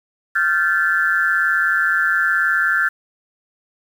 sine tone cluster, 1388 / 1547 / 1742 Hz, F6 / G6 / A6, -11 / -23 / -18 cents, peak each -19 dBFS, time 0.35-2.89 s, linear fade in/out 10 ms, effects 7-bit

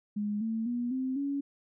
sine tone with pitch steps, 207.7 / 223.9 / 241.4 / 260.2 / 280.5 Hz, G#3 / A3 / B3 / C4 / C#4, 0 / +30 / -39 / -9 / +21 cents, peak -29 dBFS, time 0.16-1.41 s, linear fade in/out 10 ms, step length 250 ms, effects none

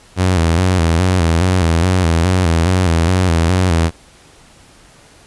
sawtooth tone with vibrato, 87.31 Hz, F2, in tune, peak -7 dBFS, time 0.16-3.91 s, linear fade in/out 50 ms, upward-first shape square, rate 2.4 Hz, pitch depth 94 cents each way, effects pink hiss -45 dBFS RMS until 5.26 s + resampled to 24000 Hz

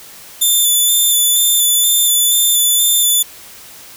5% pulse tone with vibrato, 3523 Hz, A7, 1 cent sharp, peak -3 dBFS, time 0.41-3.23 s, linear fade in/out 10 ms, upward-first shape square, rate 2.1 Hz, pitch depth 17 cents each way, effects white hiss -37 dBFS RMS until 3.96 s

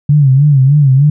sine tone with vibrato, 139.8 Hz, C#3, 15 cents sharp, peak -4 dBFS, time 0.09-1.1 s, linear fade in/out 5 ms, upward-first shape sine, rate 3.3 Hz, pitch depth 120 cents each way, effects none

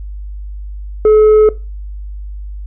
sine tone with tanh clipping, 429.3 Hz, A4, 43 cents flat, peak -5 dBFS, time 1.05-1.49 s, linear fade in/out 2 ms, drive 3 dB, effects noise-tail reverb RT60 0.3 s tail -19 dB re dry + added 50 Hz sine -23 dBFS peak until 2.66 s

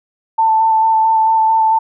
sine tone with vibrato, 887 Hz, A5, 14 cents sharp, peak -9 dBFS, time 0.38-1.79 s, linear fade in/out 10 ms, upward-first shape square, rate 4.5 Hz, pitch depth 12 cents each way, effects none

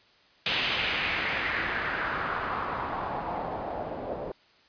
white noise with low-pass filter sweep, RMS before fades -31 dBFS, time 0.46-4.32 s, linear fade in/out 2 ms, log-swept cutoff 3200 to 540 Hz, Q 2.5, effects white hiss -60 dBFS RMS until 4.68 s + resampled to 11025 Hz

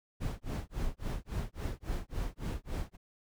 brown noise with tremolo, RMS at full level -33 dBFS, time 0.2-2.97 s, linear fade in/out 20 ms, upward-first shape sine, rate 3.6 Hz, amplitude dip 100%, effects none

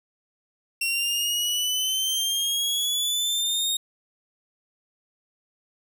sawtooth exponential sweep, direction up, 2725 to 3729 Hz, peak -20 dBFS, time 0.81-3.77 s, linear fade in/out 5 ms, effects none

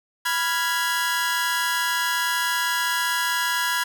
sawtooth chord, F diminished, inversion second, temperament equal, 987.8 / 1396.9 / 1661.2 Hz, Cb6 / F6 / Ab6, 0 / 0 / 0 cents, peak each -22 / -25 / -21 dBFS, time 0.25-3.84 s, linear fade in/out 10 ms, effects 9-bit

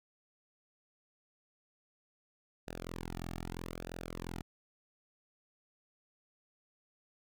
sawtooth tone with flanger, 42.88 Hz, F1, 31 cents flat, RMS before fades -43 dBFS, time 2.67-4.42 s, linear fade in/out 10 ms, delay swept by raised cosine 0.92 to 2.02 ms, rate 0.8 Hz, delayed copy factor -0.85, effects none

